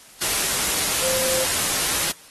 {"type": "tone in noise", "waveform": "sine", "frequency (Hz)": 522, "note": "C5", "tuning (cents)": -4, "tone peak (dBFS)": -27, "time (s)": [1.02, 1.45], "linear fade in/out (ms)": 10, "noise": "white", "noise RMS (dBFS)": -22, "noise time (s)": [0.21, 2.12], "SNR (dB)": -8, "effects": ["white hiss -47 dBFS RMS until 2.3 s", "AAC 32 kbps"]}